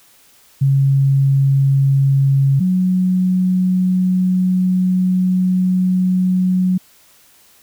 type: tone pair in turn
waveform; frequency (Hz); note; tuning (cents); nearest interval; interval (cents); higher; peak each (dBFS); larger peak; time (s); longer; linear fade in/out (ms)
sine; 137 / 184.04; C#3 / F#3; -20 / -9; perfect fourth; 511; second; -10 / -12; first; 0.61-2.6 / 2.6-6.78; second; 10
effects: white hiss -50 dBFS RMS until 7.62 s